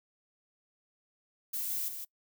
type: noise with echo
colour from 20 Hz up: violet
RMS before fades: -35 dBFS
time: 1.53-1.89 s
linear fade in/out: 10 ms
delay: 160 ms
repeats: 1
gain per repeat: -6 dB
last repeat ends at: 2.05 s
effects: noise-tail reverb RT60 0.1 s tail -23 dB re dry